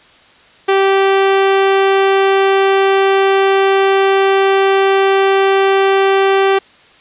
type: tone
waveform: sawtooth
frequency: 389.2 Hz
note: G4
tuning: 12 cents flat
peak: -5 dBFS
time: 0.68-6.59 s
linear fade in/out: 10 ms
effects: white hiss -45 dBFS RMS until 7 s + resampled to 8000 Hz